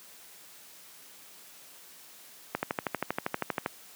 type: click train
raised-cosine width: 0.5 ms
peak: -13 dBFS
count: 15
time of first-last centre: 2.55-3.661 s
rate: 12.6 Hz
effects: white hiss -52 dBFS RMS until 3.95 s + high-pass 150 Hz 12 dB/octave